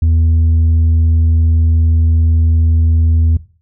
sine tone, 81.3 Hz, E2, 23 cents flat, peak -5 dBFS, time 0.02-3.37 s, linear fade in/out 5 ms, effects noise-tail reverb RT60 0.4 s tail -18 dB re dry + tanh soft clip ceiling -7 dBFS

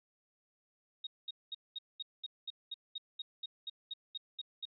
sine tone bursts, 3747 Hz, A#7, 8 cents sharp, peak -38 dBFS, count 16, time 1.04-4.654 s, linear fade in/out 5 ms, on 29 ms, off 210 ms, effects none

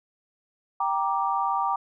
sine chord, G minor, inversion none, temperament just, 784 / 940.8 / 1176 Hz, G5 / Bb5 / D6, 0 / +16 / +2 cents, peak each -27 dBFS, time 0.8-1.76 s, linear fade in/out 5 ms, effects none

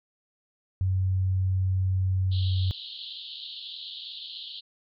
sine tone, 93.9 Hz, F#2, 26 cents sharp, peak -22 dBFS, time 0.81-2.71 s, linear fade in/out 0 ms
white band-pass noise, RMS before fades -40 dBFS, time 2.31-4.61 s, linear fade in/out 20 ms, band 3000 to 4300 Hz, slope 96 dB/octave
effects none

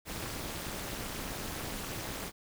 pink noise with amplitude modulation, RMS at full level -35 dBFS, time 0.05-2.32 s, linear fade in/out 50 ms, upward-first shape sine, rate 235 Hz, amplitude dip 95%, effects none

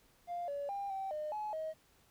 triangle tone with pitch steps, 699 / 569 / 799 / 774 / 608 / 849 / 632 Hz, F5 / C#5 / G5 / G5 / D#5 / G#5 / D#5, +1 / +45 / +33 / -22 / -40 / +38 / +27 cents, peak -33 dBFS, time 0.27-1.74 s, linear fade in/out 50 ms, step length 210 ms, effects tanh soft clip ceiling -34 dBFS + pink hiss -68 dBFS RMS until 2.1 s

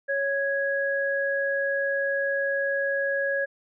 sine tone pair together, 554.4 / 1661.2 Hz, C#5 / G#6, 0 / 0 cents, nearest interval octave + perfect fifth, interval 1900 cents, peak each -26 dBFS, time 0.08-3.46 s, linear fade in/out 20 ms, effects none

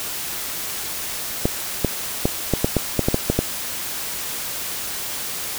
clicks, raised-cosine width 2 ms, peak -3 dBFS, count 11, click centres 1.455 / 1.847 / 2.255 / 2.537 / 2.645 / 2.767 / 2.993 / 3.085 / 3.144 / 3.3 / 3.39 s, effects white hiss -28 dBFS RMS until 5.58 s

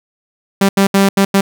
sawtooth tone bursts at uneven times, 196.4 Hz, G3, 4 cents sharp, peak -4 dBFS, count 5, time 0.61-0.69 / 0.77-0.87 / 0.94-1.09 / 1.17-1.25 / 1.34-1.41 s, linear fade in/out 5 ms, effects none

